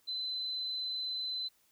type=tone; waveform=sine; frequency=4038 Hz; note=B7; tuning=38 cents sharp; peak=-34 dBFS; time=0.07-1.49 s; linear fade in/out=20 ms; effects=white hiss -70 dBFS RMS until 1.71 s